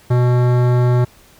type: tone with hard clipping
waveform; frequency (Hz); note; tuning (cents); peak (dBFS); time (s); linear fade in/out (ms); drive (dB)
sine; 123.3; B2; -2; -13; 0.1-1.05; 10; 17
effects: pink hiss -48 dBFS RMS until 1.39 s